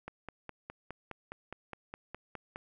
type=click train; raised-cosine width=0.5 ms; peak=-26 dBFS; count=13; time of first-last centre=0.08-2.559 s; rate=4.84 Hz; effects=none